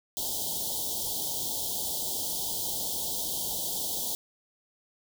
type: band-stop noise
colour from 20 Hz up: white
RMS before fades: -32 dBFS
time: 0.17-4.15 s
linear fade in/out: 0 ms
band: 940 to 3100 Hz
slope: 96 dB/octave
effects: none